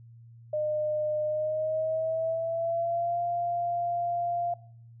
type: tone with pitch glide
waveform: sine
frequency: 608 to 694.4 Hz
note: D#5 to F5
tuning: -40 to -10 cents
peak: -26 dBFS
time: 0.53-4.54 s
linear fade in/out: 5 ms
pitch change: +230 cents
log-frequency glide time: 1.24-3.2 s
effects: noise-tail reverb RT60 0.6 s tail -21 dB re dry + added 116 Hz sine -48 dBFS peak until 5 s